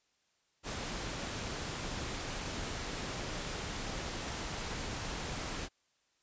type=noise; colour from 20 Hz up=pink; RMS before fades=-39 dBFS; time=0.63-5.69 s; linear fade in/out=50 ms; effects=white hiss -75 dBFS RMS until 6.22 s + resampled to 16000 Hz